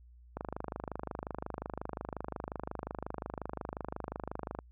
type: click train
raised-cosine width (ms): 1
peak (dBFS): -23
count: 109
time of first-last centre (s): 0.37-4.589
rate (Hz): 25.6
effects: added 60 Hz sine -54 dBFS peak until 4.71 s